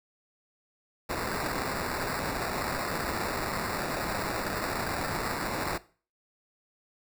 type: noise with sample-and-hold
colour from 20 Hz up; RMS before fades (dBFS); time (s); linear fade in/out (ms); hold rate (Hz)
white; -32; 1.09-5.78; 10; 3150
effects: noise-tail reverb RT60 0.4 s tail -19 dB re dry